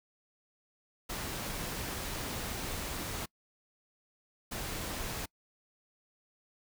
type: noise bursts at uneven times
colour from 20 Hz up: pink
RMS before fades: -38 dBFS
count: 2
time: 1.09-3.26 / 4.51-5.26 s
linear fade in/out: 10 ms
effects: noise-tail reverb RT60 0.1 s tail -26 dB re dry